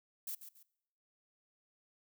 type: noise with echo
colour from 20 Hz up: violet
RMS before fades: -41 dBFS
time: 0.27-0.35 s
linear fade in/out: 5 ms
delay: 140 ms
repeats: 2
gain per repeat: -10 dB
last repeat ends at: 0.63 s
effects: noise-tail reverb RT60 0.8 s tail -22 dB re dry